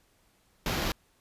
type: noise with sample-and-hold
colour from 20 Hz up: pink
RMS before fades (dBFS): -30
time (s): 0.66-0.92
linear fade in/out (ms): 2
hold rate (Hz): 8820
effects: pink hiss -67 dBFS RMS until 1.2 s + resampled to 32000 Hz